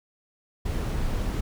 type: noise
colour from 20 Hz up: brown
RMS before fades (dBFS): -27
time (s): 0.65-1.41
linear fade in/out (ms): 10
effects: none